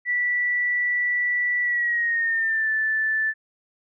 sine tone with pitch glide, 1960 to 1756.3 Hz, B6 to A6, -14 to -4 cents, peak -20 dBFS, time 0.05-3.34 s, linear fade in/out 50 ms, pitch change -190 cents, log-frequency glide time 1.62-2.7 s, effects none

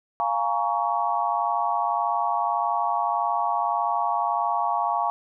sine chord, Bb minor seventh, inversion second, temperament equal with one note detuned, 698.5 / 830.6 / 932.3 / 1121 Hz, F5 / Ab5 / Bb5 / Db6, 0 / 0 / 0 / +19 cents, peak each -27 dBFS, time 0.2-5.1 s, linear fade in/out 0 ms, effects none

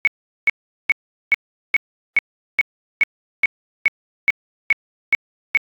sine tone bursts, 2217 Hz, C#7, in tune, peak -10 dBFS, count 14, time 0.05-5.572 s, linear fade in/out 0 ms, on 23 ms, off 400 ms, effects AAC 48 kbps

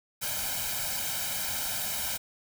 white noise with comb filter, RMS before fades -32 dBFS, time 0.21-2.18 s, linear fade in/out 20 ms, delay 1.3 ms, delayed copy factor +0.85, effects none

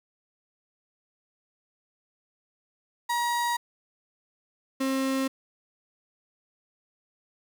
35% pulse tone pair in turn, 953 / 266.7 Hz, A#5 / C4, +38 / +33 cents, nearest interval octave + minor seventh, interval 2205 cents, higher first, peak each -23 dBFS, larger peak neither, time 3.09-3.57 / 4.8-5.28 s, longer neither, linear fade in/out 10 ms, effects 10-bit

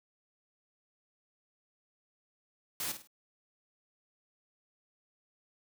white noise with echo, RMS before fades -36 dBFS, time 2.8-2.92 s, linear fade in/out 2 ms, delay 51 ms, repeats 3, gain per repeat -9 dB, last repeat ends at 3.073 s, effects none

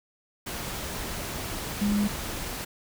sine tone in noise, 206 Hz, G#3, 14 cents flat, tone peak -22 dBFS, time 1.81-2.08 s, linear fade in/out 10 ms, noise pink, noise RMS -34 dBFS, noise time 0.46-2.65 s, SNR +9 dB, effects none

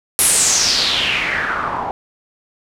white noise with low-pass filter sweep, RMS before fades -17 dBFS, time 0.19-1.91 s, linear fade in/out 0 ms, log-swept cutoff 11000 to 810 Hz, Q 4.5, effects none

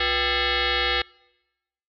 sine tone with frequency modulation, 784 Hz, G5, in tune, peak -20 dBFS, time 0-1.02 s, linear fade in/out 5 ms, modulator 424 Hz, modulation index 7.7, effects noise-tail reverb RT60 1.0 s tail -26 dB re dry

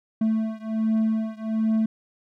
triangle beating tone pair, 220 / 221.3 Hz, A3 / A3, 0 / +10 cents, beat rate 1.3 Hz, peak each -22 / -23 dBFS, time 0.21-1.86 s, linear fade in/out 5 ms, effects none

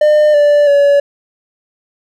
triangle tone with pitch steps, 603 / 585 / 569 Hz, D5 / D5 / C#5, +46 / -7 / +45 cents, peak -4 dBFS, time 0.01-1 s, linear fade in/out 5 ms, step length 330 ms, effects none

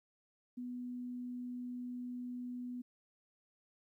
sine tone, 246.9 Hz, B3, in tune, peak -40 dBFS, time 0.57-2.82 s, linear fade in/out 10 ms, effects 13-bit

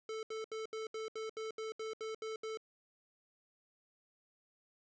square tone bursts, 440 Hz, A4, in tune, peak -40 dBFS, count 12, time 0.09-2.573 s, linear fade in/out 2 ms, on 140 ms, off 73 ms, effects resampled to 16000 Hz + 12-bit

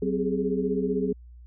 sine tone cluster, 187.1 / 259.7 / 407.5 / 423.2 Hz, F#3 / C4 / G#4 / G#4, +20 / -13 / -33 / +33 cents, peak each -29 dBFS, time 0.02-1.13 s, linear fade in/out 5 ms, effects added 60 Hz sine -44 dBFS peak until 1.46 s

